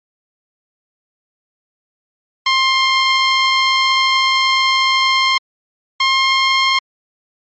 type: tone pair in turn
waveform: 15% pulse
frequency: 1058 / 1065.4 Hz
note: C6 / C6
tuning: +19 / +31 cents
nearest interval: unison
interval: 12 cents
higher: second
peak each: -5 dBFS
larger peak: neither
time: 2.46-5.38 / 6-6.79 s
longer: first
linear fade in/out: 5 ms
effects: MP3 32 kbps